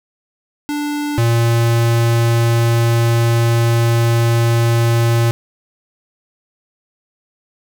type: tone pair in turn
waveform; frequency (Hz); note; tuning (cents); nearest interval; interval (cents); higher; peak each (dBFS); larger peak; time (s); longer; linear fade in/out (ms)
square; 293.7 / 116.55; D4 / A#2; 0 / 0; octave + major third; 1600; first; -19 / -12; second; 0.69-1.18 / 1.18-5.31; second; 0
effects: none